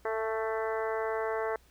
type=harmonic tone with a mistuned harmonic; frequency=221.6 Hz; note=A3; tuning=13 cents sharp; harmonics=2 / 3 / 4 / 5 / 6 / 7 / 8 / 9; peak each=-32 / -36 / -38 / -40 / -42 / -43 / -44 / -45 dBFS; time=0.05-1.56 s; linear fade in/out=2 ms; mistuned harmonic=4; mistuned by=-16 cents; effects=added 60 Hz sine -60 dBFS peak until 1.7 s + pink hiss -64 dBFS RMS until 1.7 s